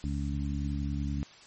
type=harmonic tone; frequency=70.7 Hz; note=C#2; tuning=35 cents sharp; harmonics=1 / 2 / 3 / 4; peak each=-32 / -35 / -37 / -38 dBFS; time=0.04-1.23 s; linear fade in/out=0 ms; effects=white hiss -53 dBFS RMS until 1.46 s + MP3 32 kbps